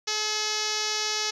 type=tone with low-pass filter; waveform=5% pulse; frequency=427.2 Hz; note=G#4; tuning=49 cents sharp; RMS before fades=-28 dBFS; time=0.07-1.31 s; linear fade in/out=10 ms; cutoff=6000 Hz; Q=4; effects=none